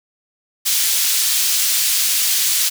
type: high-pass noise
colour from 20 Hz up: pink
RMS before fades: -17 dBFS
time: 0.65-2.7 s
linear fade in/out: 20 ms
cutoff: 4000 Hz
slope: 12 dB/octave
effects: none